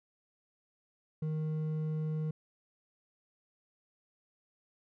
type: tone with hard clipping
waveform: sine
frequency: 155.56 Hz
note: D#3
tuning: in tune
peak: -33 dBFS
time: 1.22-2.31 s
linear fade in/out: 5 ms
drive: 5 dB
effects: none